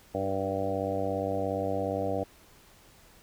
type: harmonic tone with a mistuned harmonic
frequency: 97.2 Hz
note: G2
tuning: 14 cents flat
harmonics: 1 / 2 / 3 / 4 / 5 / 6 / 7 / 8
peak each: -37 / -39 / -36 / -42 / -33 / -34 / -35 / -39 dBFS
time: 0.14-2.24 s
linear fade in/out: 10 ms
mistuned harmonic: 4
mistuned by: -20 cents
effects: pink hiss -57 dBFS RMS until 3.22 s